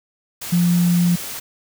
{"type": "tone in noise", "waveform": "sine", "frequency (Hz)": 174.61, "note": "F3", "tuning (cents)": 0, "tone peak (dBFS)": -13, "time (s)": [0.52, 1.16], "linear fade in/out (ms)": 10, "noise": "white", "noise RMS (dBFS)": -30, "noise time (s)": [0.41, 1.4], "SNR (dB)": 14, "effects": []}